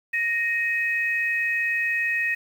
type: tone pair together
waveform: sine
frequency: 1864.7 / 2538 Hz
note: A#6 / D#7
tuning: 0 / +34 cents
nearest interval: perfect fourth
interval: 534 cents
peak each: -23 / -26 dBFS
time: 0.13-2.35 s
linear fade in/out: 10 ms
effects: 8-bit